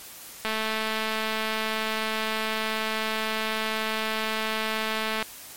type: click train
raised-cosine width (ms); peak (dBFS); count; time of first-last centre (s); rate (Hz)
0.3; -12; 1047; 0.45-5.226; 219
effects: white hiss -43 dBFS RMS until 5.56 s + MP3 64 kbps